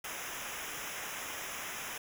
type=noise with comb filter; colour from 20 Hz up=pink; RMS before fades=-41 dBFS; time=0.04-1.98 s; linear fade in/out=5 ms; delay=0.23 ms; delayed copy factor=-0.9; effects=none